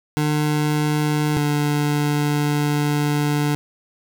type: tone pair in turn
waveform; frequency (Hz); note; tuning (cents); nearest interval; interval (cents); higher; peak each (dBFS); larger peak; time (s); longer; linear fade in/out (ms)
25% pulse; 150.3 / 147.21; D3 / D3; +40 / +4; unison; 36; first; -14; neither; 0.17-1.37 / 1.37-3.55; second; 0
effects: none